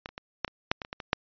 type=clicks; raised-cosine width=0.3 ms; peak=-18 / -28 / -22 / -10 / -23 / -7 / -18 / -25 / -19 / -21 / -6 dBFS; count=11; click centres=0.059 / 0.09 / 0.179 / 0.447 / 0.479 / 0.715 / 0.818 / 0.849 / 0.929 / 1.002 / 1.131 s; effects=resampled to 11025 Hz